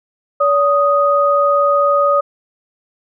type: tone pair together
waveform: sine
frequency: 571.3 / 1244.5 Hz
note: D5 / D#6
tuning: -48 / 0 cents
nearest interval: octave + minor second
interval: 1348 cents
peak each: -13 dBFS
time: 0.4-2.21 s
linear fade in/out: 10 ms
effects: none